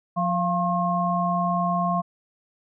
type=tone cluster; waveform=sine; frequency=177.5 / 693 / 1075 Hz; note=F3 / F5 / C6; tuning=+28 / -14 / +47 cents; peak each=-25 dBFS; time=0.16-2.02 s; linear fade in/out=20 ms; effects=none